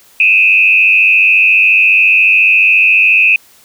sine tone with frequency modulation, 2555 Hz, D#7, 45 cents sharp, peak -5 dBFS, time 0.2-3.36 s, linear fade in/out 2 ms, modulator 94.3 Hz, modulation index 1.2, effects white hiss -45 dBFS RMS until 3.64 s

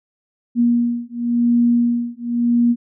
sine beating tone pair, 237.6 / 238.53 Hz, A#3 / A#3, +33 / +40 cents, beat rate 0.93 Hz, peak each -17 dBFS, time 0.55-2.76 s, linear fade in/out 50 ms, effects none

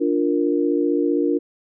sine chord, Bb major, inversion first, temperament equal, 293.7 / 349.2 / 466.2 Hz, D4 / F4 / Bb4, 0 / 0 / 0 cents, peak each -20 / -21 / -23 dBFS, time 0-1.39 s, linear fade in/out 20 ms, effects none

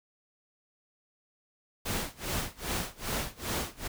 pink noise with tremolo, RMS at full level -31 dBFS, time 1.85-3.88 s, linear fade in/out 10 ms, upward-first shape sine, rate 2.5 Hz, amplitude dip 95%, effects none

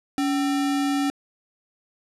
sine tone with sample-and-hold, 281.9 Hz, C#4, 29 cents sharp, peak -20 dBFS, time 0.18-1.1 s, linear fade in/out 0 ms, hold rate 1050 Hz, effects low-pass 10000 Hz 12 dB/octave

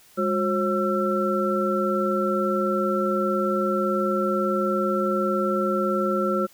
sine tone cluster, 204 / 362.5 / 540 / 1341 Hz, G#3 / F#4 / C#5 / E6, -31 / -35 / -45 / +29 cents, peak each -26 dBFS, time 0.17-6.47 s, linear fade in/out 20 ms, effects white hiss -54 dBFS RMS until 6.53 s

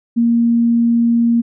sine tone, 233.9 Hz, A#3, 6 cents sharp, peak -10 dBFS, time 0.16-1.42 s, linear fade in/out 20 ms, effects none

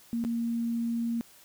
sine tone with dropouts, 232.7 Hz, A#3, 3 cents flat, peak -27 dBFS, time 0.13-1.21 s, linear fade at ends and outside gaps 0 ms, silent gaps 0.24-0.249 s, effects white hiss -56 dBFS RMS until 1.44 s

